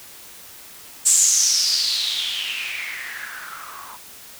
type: noise with low-pass filter sweep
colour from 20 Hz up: violet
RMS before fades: -22 dBFS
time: 1.05-3.97 s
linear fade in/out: 20 ms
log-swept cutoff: 7900 to 990 Hz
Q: 6.6
effects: white hiss -42 dBFS RMS until 4.39 s